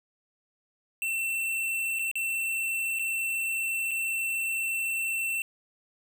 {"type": "tone with dropouts", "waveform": "square", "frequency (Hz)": 2691, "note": "E7", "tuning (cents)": 35, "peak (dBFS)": -28, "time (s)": [1.02, 5.42], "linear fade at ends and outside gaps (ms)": 1, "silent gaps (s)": [[1.988, 1.993], [2.114, 2.155], [2.988, 2.994], [3.91, 3.914]], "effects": []}